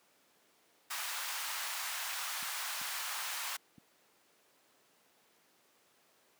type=high-pass noise; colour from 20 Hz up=pink; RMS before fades=-39 dBFS; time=0.9-3.57 s; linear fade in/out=10 ms; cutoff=920 Hz; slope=24 dB/octave
type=clicks; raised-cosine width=5 ms; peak=-32 dBFS; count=3; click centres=2.428 / 2.815 / 3.782 s
effects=pink hiss -68 dBFS RMS until 6.39 s + high-pass 300 Hz 12 dB/octave